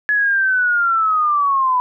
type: linear sweep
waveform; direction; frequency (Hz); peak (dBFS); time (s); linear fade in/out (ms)
sine; down; 1704 to 987.8; -13; 0.09-1.8; 0
effects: none